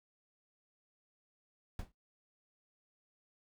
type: noise with exponential decay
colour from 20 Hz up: brown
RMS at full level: -36 dBFS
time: 1.79-1.92 s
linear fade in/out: 2 ms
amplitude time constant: 27 ms
effects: noise-tail reverb RT60 0.2 s tail -26 dB re dry